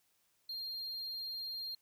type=tone; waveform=triangle; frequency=4205 Hz; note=C8; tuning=8 cents sharp; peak=-38 dBFS; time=0.49-1.75 s; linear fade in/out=5 ms; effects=white hiss -75 dBFS RMS until 1.81 s